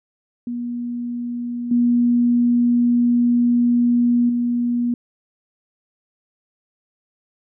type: tone with level steps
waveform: sine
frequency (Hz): 240.5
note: B3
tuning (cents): -46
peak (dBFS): -23 / -13 / -17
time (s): 0.47-4.94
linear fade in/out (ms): 2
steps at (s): 1.71 / 4.29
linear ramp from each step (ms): 5
effects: none